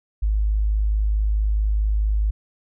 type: tone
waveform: sine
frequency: 52.3 Hz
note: G#1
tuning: 13 cents sharp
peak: -17 dBFS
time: 0.22-2.31 s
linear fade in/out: 10 ms
effects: none

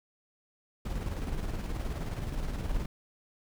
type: noise with tremolo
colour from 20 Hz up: brown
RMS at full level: -32 dBFS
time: 0.85-2.86 s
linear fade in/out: 5 ms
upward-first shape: square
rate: 19 Hz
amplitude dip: 40%
effects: none

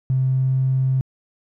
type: tone with pitch glide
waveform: triangle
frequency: 130.81 to 131.57 Hz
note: C3 to C3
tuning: 0 to +10 cents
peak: -12 dBFS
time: 0.1-1.01 s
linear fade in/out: 0 ms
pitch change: +10 cents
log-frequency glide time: 0.24-0.6 s
effects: tanh soft clip ceiling -14 dBFS

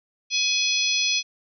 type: harmonic tone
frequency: 842 Hz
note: G#5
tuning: 24 cents sharp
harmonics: 3 / 4 / 5 / 6 / 7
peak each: -25 / -26 / -27 / -28 / -28 dBFS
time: 0.3-1.23 s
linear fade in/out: 50 ms
effects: none

